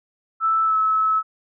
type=tone with pitch glide; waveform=sine; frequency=1318.5 to 1297.3 Hz; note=E6 to E6; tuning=0 to -28 cents; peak=-16 dBFS; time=0.4-1.23 s; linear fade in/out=50 ms; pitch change=-28 cents; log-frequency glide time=0.64-0.76 s; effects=none